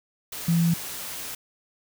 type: tone in noise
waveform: sine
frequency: 168.4 Hz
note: E3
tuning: 37 cents sharp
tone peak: -18 dBFS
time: 0.48-0.74 s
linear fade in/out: 5 ms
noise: white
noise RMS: -35 dBFS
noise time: 0.32-1.35 s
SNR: +14 dB
effects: none